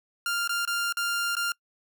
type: tone with dropouts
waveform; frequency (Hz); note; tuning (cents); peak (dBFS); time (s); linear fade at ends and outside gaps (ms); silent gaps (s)
sawtooth; 1396.9; F6; 0; -22; 0.26-1.52; 2; 0.476-0.493 / 0.652-0.675 / 0.925-0.97 / 1.353-1.367
effects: noise-tail reverb RT60 0.1 s tail -25 dB re dry